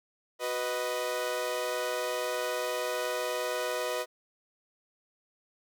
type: chord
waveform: sawtooth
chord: B major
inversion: second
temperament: equal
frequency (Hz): 370 / 493.9 / 622.3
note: F#4 / B4 / D#5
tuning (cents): 0 / 0 / 0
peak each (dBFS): -35 / -29 / -30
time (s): 0.39-4.06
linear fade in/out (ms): 50
effects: none